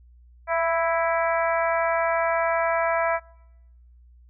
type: harmonic tone with a mistuned harmonic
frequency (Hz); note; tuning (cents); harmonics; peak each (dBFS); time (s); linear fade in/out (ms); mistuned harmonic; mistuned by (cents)
329.6; E4; 0; 2 / 3 / 4 / 5 / 6 / 7; -23 / -27 / -29 / -31 / -33 / -34; 0.47-3.2; 50; 2; +21
effects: noise-tail reverb RT60 1.0 s tail -26 dB re dry + added 60 Hz sine -49 dBFS peak until 4.29 s